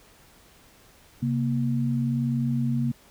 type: tone pair together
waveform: sine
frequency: 133.7 / 234.7 Hz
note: C3 / A#3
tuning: +38 / +12 cents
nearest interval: minor seventh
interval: 974 cents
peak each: -25 dBFS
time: 1.22-2.92 s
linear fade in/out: 10 ms
effects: pink hiss -55 dBFS RMS until 3.1 s